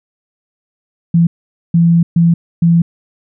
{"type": "tone bursts at uneven times", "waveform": "sine", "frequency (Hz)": 168.7, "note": "E3", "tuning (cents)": 40, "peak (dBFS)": -6, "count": 4, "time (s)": [[1.14, 1.27], [1.74, 2.03], [2.16, 2.34], [2.62, 2.82]], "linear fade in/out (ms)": 5, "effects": []}